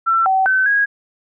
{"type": "tone with pitch steps", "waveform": "sine", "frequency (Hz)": [1344, 763, 1528, 1647], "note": ["E6", "G5", "G6", "G#6"], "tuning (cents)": [33, -47, -45, -15], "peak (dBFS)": -12, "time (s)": [0.06, 0.86], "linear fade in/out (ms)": 20, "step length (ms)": 200, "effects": []}